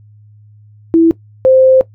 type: tone pair in turn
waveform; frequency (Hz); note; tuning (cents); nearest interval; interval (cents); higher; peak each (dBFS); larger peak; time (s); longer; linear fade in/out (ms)
sine; 329.6 / 522.2; E4 / C5; 0 / -3; minor sixth; 797; second; -4; neither; 0.94-1.11 / 1.45-1.81; second; 0
effects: noise-tail reverb RT60 0.1 s tail -17 dB re dry + added 105 Hz sine -39 dBFS peak until 1.94 s